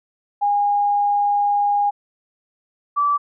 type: tone pair in turn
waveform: sine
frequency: 817 / 1158 Hz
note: G#5 / D6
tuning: -29 / -25 cents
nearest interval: tritone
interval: 604 cents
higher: second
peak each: -15 dBFS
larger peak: neither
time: 0.41-1.91 / 2.96-3.18 s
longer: first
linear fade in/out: 20 ms
effects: none